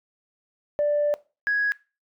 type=tone pair in turn; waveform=sine; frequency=588 / 1663.1 Hz; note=D5 / G#6; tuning=+2 / +2 cents; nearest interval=octave + tritone; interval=1800 cents; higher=second; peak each=-18 / -19 dBFS; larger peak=first; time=0.79-1.14 / 1.47-1.72 s; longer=first; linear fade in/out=0 ms; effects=noise-tail reverb RT60 0.3 s tail -20 dB re dry + tanh soft clip ceiling -16 dBFS